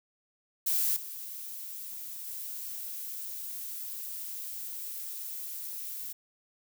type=noise with level steps; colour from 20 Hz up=violet; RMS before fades=-28 / -41 / -39 dBFS; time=0.66-6.13 s; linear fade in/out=10 ms; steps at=0.96 / 2.27 s; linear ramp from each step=5 ms; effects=none

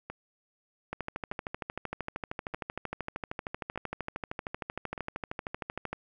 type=two click trains; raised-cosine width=0.5 ms; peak=-23 / -19 dBFS; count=5 / 66; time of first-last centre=0.1-4.978 / 0.93-5.93 s; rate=0.82 / 13 Hz; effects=none

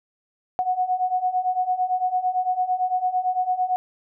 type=beating tone pair; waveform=sine; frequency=730 / 738.9 Hz; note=F#5 / F#5; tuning=-24 / -3 cents; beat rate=8.9 Hz; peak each=-25 / -22 dBFS; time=0.59-3.76 s; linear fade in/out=0 ms; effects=none

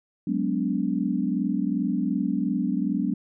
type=chord; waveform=sine; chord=G# half-diminished seventh; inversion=third; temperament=equal with one note detuned; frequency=185 / 207.7 / 246.9 / 287.6 Hz; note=F#3 / G#3 / B3 / D4; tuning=0 / 0 / 0 / -36 cents; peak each=-28 dBFS; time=0.27-3.14 s; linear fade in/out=5 ms; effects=none

